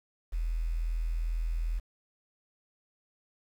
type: tone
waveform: sine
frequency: 41.2 Hz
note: E1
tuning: in tune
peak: -28 dBFS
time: 0.32-1.8 s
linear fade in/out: 20 ms
effects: 9-bit